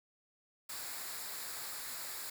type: noise with comb filter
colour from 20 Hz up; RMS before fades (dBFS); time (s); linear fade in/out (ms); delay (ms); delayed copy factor
white; -43; 0.69-2.3; 5; 0.33; -0.55
effects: none